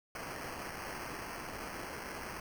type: noise with sample-and-hold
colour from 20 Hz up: blue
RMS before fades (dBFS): -43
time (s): 0.15-2.4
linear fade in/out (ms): 2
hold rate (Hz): 3675
effects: none